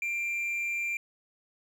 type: tone with amplitude modulation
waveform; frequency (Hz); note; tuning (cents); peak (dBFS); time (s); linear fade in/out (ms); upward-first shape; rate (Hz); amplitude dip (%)
triangle; 2371; D7; +16; -26; 0.02-0.97; 2; sine; 209; 30
effects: none